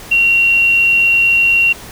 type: tone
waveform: sine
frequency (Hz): 2748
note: F7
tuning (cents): -29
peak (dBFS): -8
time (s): 0.11-1.73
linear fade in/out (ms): 10
effects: pink hiss -33 dBFS RMS until 1.91 s